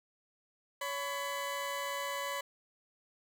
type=tone pair together; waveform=20% pulse; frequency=562 / 1001.4 Hz; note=C#5 / B5; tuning=+24 / +24 cents; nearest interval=minor seventh; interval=1000 cents; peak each=-33 / -33 dBFS; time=0.81-2.41 s; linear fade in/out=5 ms; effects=none